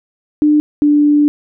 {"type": "tone pair in turn", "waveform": "sine", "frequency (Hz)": [299.5, 294.2], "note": ["D4", "D4"], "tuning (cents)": [34, 3], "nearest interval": "unison", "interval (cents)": 31, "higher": "first", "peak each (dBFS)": -7, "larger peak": "neither", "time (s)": [[0.42, 0.6], [0.82, 1.28]], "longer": "second", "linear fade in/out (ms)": 0, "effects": []}